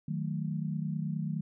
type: chord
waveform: sine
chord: D# diminished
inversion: none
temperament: equal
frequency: 155.56 / 185 / 220 Hz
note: D#3 / F#3 / A3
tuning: 0 / 0 / 0 cents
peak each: -33 / -36 / -38 dBFS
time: 0.08-1.41 s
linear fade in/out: 5 ms
effects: none